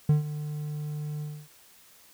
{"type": "tone with ADSR envelope", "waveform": "triangle", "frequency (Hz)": 150, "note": "D3", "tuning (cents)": 37, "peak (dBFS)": -14, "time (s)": [0.09, 1.48], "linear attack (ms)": 5, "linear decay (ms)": 130, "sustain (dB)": -15, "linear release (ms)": 270, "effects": ["white hiss -56 dBFS RMS until 2.13 s"]}